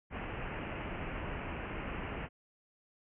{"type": "low-pass noise", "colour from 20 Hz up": "pink", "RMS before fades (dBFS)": -40, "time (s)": [0.1, 2.29], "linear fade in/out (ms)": 50, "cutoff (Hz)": 2900, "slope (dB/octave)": 96, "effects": []}